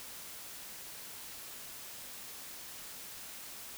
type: silence
effects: white hiss -47 dBFS RMS until 3.77 s